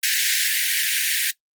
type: high-pass noise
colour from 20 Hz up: pink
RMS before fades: -21 dBFS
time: 0.03-1.31 s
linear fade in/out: 5 ms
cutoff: 1600 Hz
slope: 96 dB/octave
effects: noise-tail reverb RT60 0.1 s tail -19 dB re dry + Opus 24 kbps